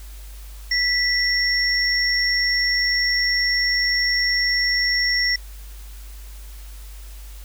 sine tone pair together, 1969 / 5499 Hz, B6 / F8, -6 / -28 cents, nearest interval octave + tritone, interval 1778 cents, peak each -20 dBFS, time 0.71-5.36 s, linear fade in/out 5 ms, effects added 50 Hz sine -35 dBFS peak until 7.44 s + white hiss -47 dBFS RMS until 7.44 s

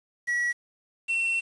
triangle tone pair in turn, 1929 / 2708 Hz, B6 / E7, -41 / +46 cents, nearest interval tritone, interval 587 cents, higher second, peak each -22 dBFS, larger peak neither, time 0.27-0.53 / 1.08-1.41 s, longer second, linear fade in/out 20 ms, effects resampled to 22050 Hz + 8-bit

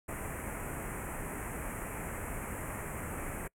pink band-stop noise, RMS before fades -39 dBFS, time 0.08-3.48 s, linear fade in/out 10 ms, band 2400 to 7800 Hz, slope 48 dB/octave, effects noise-tail reverb RT60 0.1 s tail -25 dB re dry + low-pass 12000 Hz 12 dB/octave

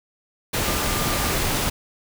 sine tone in noise, 1200 Hz, D6, 37 cents sharp, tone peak -32 dBFS, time 0.64-1.33 s, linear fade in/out 10 ms, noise pink, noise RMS -23 dBFS, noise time 0.53-1.7 s, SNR -12 dB, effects none

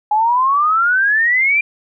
sine exponential sweep, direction up, 830.6 to 2401 Hz, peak -11 dBFS, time 0.11-1.61 s, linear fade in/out 5 ms, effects none

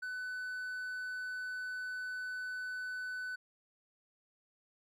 triangle tone, 1500 Hz, F#6, 23 cents sharp, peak -36 dBFS, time 0.02-3.36 s, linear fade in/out 10 ms, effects none

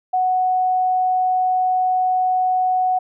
sine tone, 740 Hz, F#5, in tune, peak -15 dBFS, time 0.13-2.99 s, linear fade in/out 10 ms, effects none

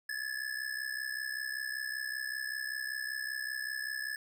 square ring-modulated tone, 1714 Hz, A6, 46 cents flat, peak -33 dBFS, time 0.09-4.16 s, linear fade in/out 2 ms, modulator 32.6 Hz, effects none

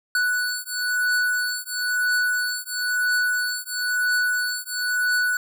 square beating tone pair, 1480 / 1481 Hz, F#6 / F#6, 0 / +1 cents, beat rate 1 Hz, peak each -25 dBFS, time 0.15-5.37 s, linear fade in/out 2 ms, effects none

